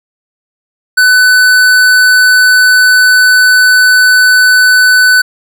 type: tone with tanh clipping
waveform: sine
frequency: 1500 Hz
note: F#6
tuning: 23 cents sharp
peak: -5 dBFS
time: 0.97-5.22 s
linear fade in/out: 10 ms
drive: 18 dB
effects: none

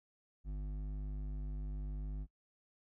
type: tone with hard clipping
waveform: sine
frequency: 50.4 Hz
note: G1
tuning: 49 cents sharp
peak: -40 dBFS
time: 0.44-2.27 s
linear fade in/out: 50 ms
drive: 10 dB
effects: noise-tail reverb RT60 0.1 s tail -23 dB re dry

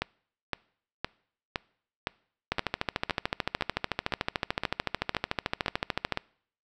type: two click trains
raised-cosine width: 0.3 ms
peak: -12 / -10 dBFS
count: 13 / 50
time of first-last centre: 0.02-6.174 / 2.52-6.123 s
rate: 1.95 / 13.6 Hz
effects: noise-tail reverb RT60 0.6 s tail -24 dB re dry

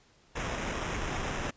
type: noise with sample-and-hold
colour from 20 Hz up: pink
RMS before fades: -34 dBFS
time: 0.35-1.51 s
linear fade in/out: 10 ms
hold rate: 4410 Hz
effects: pink hiss -63 dBFS RMS until 1.56 s + resampled to 16000 Hz

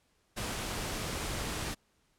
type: noise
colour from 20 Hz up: pink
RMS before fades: -36 dBFS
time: 0.36-1.75 s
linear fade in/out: 20 ms
effects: pink hiss -72 dBFS RMS until 2.18 s + low-pass 11000 Hz 12 dB/octave

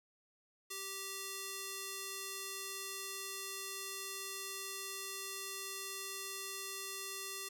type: tone with band-pass filter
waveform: square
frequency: 389.7 Hz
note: G4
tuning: 10 cents flat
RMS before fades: -44 dBFS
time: 0.7-7.49 s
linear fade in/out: 10 ms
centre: 9300 Hz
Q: 0.57
effects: none

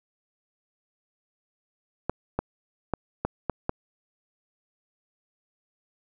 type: clicks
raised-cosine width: 1 ms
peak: -11 dBFS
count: 6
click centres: 2.096 / 2.39 / 2.937 / 3.25 / 3.497 / 3.694 s
effects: none

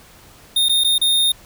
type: tone with dropouts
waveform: square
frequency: 3668 Hz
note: A#7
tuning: 29 cents flat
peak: -14 dBFS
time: 0.56-1.32 s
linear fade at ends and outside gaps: 5 ms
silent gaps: 0.686-0.694 / 0.838-0.845 / 0.982-1.014 s
effects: pink hiss -46 dBFS RMS until 1.45 s

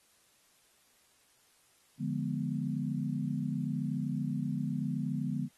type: chord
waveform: sine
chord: D diminished seventh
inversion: none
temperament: equal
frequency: 146.83 / 174.61 / 207.7 / 246.9 Hz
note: D3 / F3 / Ab3 / Cb4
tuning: 0 / 0 / 0 / 0 cents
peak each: -35 / -38 / -37 / -36 dBFS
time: 1.98-5.49 s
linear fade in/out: 50 ms
effects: white hiss -67 dBFS RMS until 5.57 s + AAC 32 kbps

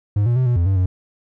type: tone with pitch steps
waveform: triangle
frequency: 102.9 / 119.8 / 128.4 / 121.7 / 85.8 / 96.5 / 91.8 Hz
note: G#2 / A#2 / C3 / B2 / F2 / G2 / F#2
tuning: -16 / +48 / -32 / -25 / -30 / -27 / -13 cents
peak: -12 dBFS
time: 0.16-0.86 s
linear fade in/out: 5 ms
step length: 100 ms
effects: none

